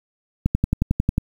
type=click train; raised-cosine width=5 ms; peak=-5 dBFS; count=9; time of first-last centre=0.46-1.181 s; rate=11.1 Hz; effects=7-bit